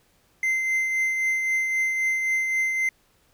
triangle tone with tremolo, 2075 Hz, C7, 15 cents flat, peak -18 dBFS, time 0.43-2.89 s, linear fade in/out 2 ms, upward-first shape triangle, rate 3.8 Hz, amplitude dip 40%, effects pink hiss -63 dBFS RMS until 3.33 s

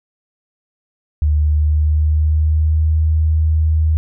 sine tone with pitch glide, 75.1 to 78.56 Hz, D2 to D#2, +39 to +17 cents, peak -11 dBFS, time 1.22-3.97 s, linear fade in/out 0 ms, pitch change +78 cents, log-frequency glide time 1.32-2.96 s, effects none

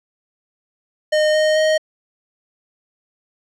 square tone with pitch steps, 613 / 618.7 / 624.4 Hz, D#5 / D#5 / D#5, -26 / -10 / +6 cents, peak -14 dBFS, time 1.12-1.78 s, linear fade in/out 10 ms, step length 220 ms, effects low-pass 6000 Hz 12 dB/octave

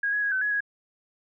sine tone with pitch steps, 1640 / 1675 / 1652 / 1525 / 1681 / 1659 Hz, G#6 / G#6 / G#6 / G6 / G#6 / G#6, -22 / +14 / -10 / -48 / +20 / -2 cents, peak -23 dBFS, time 0.03-0.606 s, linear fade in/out 5 ms, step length 96 ms, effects none

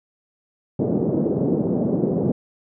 pink band-pass noise, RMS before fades -21 dBFS, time 0.79-2.32 s, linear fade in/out 5 ms, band 150 to 490 Hz, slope 24 dB/octave, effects none

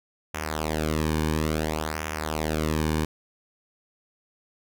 sawtooth tone with flanger, 77.78 Hz, D#2, in tune, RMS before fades -27 dBFS, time 0.34-3.05 s, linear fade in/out 5 ms, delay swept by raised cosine 0.23 to 1.53 ms, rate 0.58 Hz, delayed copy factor -0.8, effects none

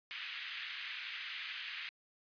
white band-pass noise, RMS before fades -44 dBFS, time 0.11-1.89 s, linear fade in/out 0 ms, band 1700 to 3200 Hz, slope 24 dB/octave, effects resampled to 11025 Hz

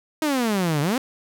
sawtooth exponential two-way sweep, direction down then up, 319.2 to 139.7 to 277.8 Hz, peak -16 dBFS, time 0.22-0.98 s, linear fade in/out 2 ms, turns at 0.81 s, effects none

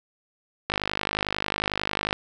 click train, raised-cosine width 0.3 ms, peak -8 dBFS, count 74, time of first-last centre 0.7-2.129 s, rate 51.1 Hz, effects none

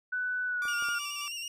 sine tone with pitch glide, 1493 to 1417.4 Hz, F#6 to F6, +15 to +25 cents, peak -29 dBFS, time 0.12-0.99 s, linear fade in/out 10 ms, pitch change -90 cents, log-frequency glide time 0.46-0.8 s
sawtooth tone with tremolo, 1167 Hz, D6, 11 cents flat, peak -34 dBFS, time 0.62-1.28 s, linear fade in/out 0 ms, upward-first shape sine, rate 5.3 Hz, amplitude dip 45%
clicks, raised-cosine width 1 ms, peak -35 dBFS, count 3, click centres 0.654 / 0.824 / 0.887 s
25% pulse tone with vibrato, 2794 Hz, F7, in tune, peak -32 dBFS, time 0.68-1.48 s, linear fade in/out 2 ms, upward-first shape square, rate 9.4 Hz, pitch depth 36 cents each way
effects resampled to 32000 Hz

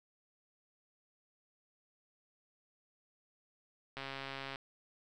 click train, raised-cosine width 0.3 ms, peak -26 dBFS, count 81, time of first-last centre 3.97-4.558 s, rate 136 Hz, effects none

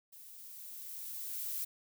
violet noise with level ramp, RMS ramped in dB -54 to -37 dBFS, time 0.12-1.65 s, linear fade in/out 10 ms, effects none

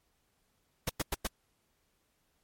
pink noise bursts, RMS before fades -31 dBFS, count 4, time 0.87-1.27 s, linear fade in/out 5 ms, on 25 ms, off 100 ms, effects pink hiss -75 dBFS RMS until 2.43 s + MP3 64 kbps

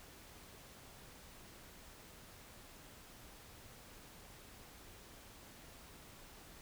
silence, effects pink hiss -57 dBFS RMS until 6.61 s

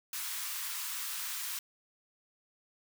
white high-pass noise, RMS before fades -38 dBFS, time 0.13-1.59 s, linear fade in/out 2 ms, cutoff 950 Hz, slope 48 dB/octave, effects none

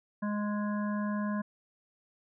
harmonic tone, 207.7 Hz, G#3, in tune, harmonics 1 / 3 / 5 / 7 / 8, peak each -30 / -41 / -40 / -49 / -44 dBFS, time 0.22-1.42 s, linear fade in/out 10 ms, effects none

